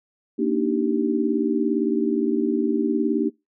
sine chord, Eb major seventh, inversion second, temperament just, 233.3 / 291.7 / 311.1 / 388.9 Hz, Bb3 / D4 / Eb4 / G4, +2 / -12 / 0 / -14 cents, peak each -24 / -24 / -25 / -25 dBFS, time 0.38-3.3 s, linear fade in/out 20 ms, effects noise-tail reverb RT60 0.2 s tail -22 dB re dry

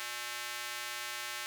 square tone with high-pass filter, 120.3 Hz, B2, 45 cents flat, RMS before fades -40 dBFS, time 0-1.46 s, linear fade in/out 0 ms, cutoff 1700 Hz, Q 0.92, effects none

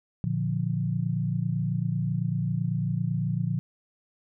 sine chord, Bb major, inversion none, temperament equal, 116.54 / 146.83 / 174.61 Hz, Bb2 / D3 / F3, 0 / 0 / 0 cents, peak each -29 dBFS, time 0.24-3.59 s, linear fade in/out 0 ms, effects none

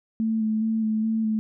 sine tone with vibrato, 220 Hz, A3, in tune, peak -21 dBFS, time 0.2-1.39 s, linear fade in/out 0 ms, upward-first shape square, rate 2.4 Hz, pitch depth 18 cents each way, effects none

